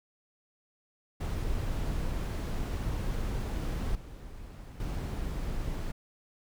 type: noise with level steps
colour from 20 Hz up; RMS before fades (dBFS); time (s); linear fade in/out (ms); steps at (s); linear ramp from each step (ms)
brown; -32 / -44 / -34; 1.2-5.92; 10; 3.95 / 4.8; 2
effects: none